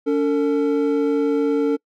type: tone pair together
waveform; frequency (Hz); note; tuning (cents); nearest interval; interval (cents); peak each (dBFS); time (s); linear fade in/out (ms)
triangle; 284.5 / 451.6; C#4 / A4; +45 / +45; minor sixth; 800; -17; 0.06-1.77; 20
effects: noise-tail reverb RT60 0.1 s tail -26 dB re dry